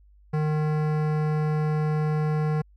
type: tone with hard clipping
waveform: sine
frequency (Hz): 153.1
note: D#3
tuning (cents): -28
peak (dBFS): -24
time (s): 0.33-2.62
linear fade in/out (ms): 10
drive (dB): 17
effects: added 50 Hz sine -52 dBFS peak until 2.76 s